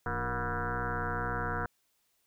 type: tone with frequency modulation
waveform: sine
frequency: 725 Hz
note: F#5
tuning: 35 cents flat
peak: -30 dBFS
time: 0.06-1.66 s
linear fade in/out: 2 ms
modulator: 126 Hz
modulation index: 6.9
effects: white hiss -74 dBFS RMS until 2.26 s